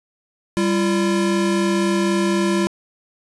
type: tone pair together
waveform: square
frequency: 196 / 341.3 Hz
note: G3 / F4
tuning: 0 / -40 cents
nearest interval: minor seventh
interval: 960 cents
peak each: -20 dBFS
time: 0.57-2.67 s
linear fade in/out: 0 ms
effects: resampled to 24000 Hz + 9-bit